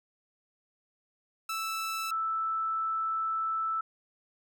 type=tone pair in turn; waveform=sawtooth / sine; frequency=1318.5 / 1318.5 Hz; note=E6 / E6; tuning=0 / 0 cents; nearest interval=unison; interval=0 cents; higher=neither; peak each=-28 dBFS; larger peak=neither; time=1.49-2.11 / 2.11-3.81 s; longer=second; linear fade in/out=5 ms; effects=none